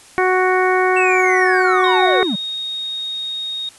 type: harmonic tone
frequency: 370 Hz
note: F#4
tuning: in tune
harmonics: 1 / 2 / 3 / 4 / 5 / 6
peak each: -16 / -19 / -21 / -22 / -23 / -24 dBFS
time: 0.18-2.23 s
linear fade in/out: 0 ms
type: linear sweep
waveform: triangle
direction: down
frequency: 2693 to 167.8 Hz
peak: -16 dBFS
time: 0.96-2.36 s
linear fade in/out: 10 ms
type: tone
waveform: sine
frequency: 3729 Hz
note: A#7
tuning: in tune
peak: -22 dBFS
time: 1.84-3.69 s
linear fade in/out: 2 ms
effects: white hiss -44 dBFS RMS until 3.78 s + resampled to 24000 Hz